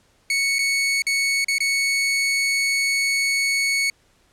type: tone with dropouts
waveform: sawtooth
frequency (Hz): 2217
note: C#7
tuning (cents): 0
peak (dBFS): -15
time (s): 0.3-3.9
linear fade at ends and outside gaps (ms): 2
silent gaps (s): 0.585-0.59 / 1.021-1.067 / 1.445-1.483 / 1.583-1.604
effects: pink hiss -60 dBFS RMS until 4.32 s + low-pass 10000 Hz 12 dB/octave